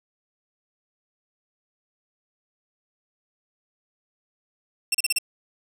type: tone bursts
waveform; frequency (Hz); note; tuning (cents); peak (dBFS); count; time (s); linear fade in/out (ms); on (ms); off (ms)
15% pulse; 2709; E7; +47; -12; 5; 4.92-5.186; 5; 26; 34
effects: 7-bit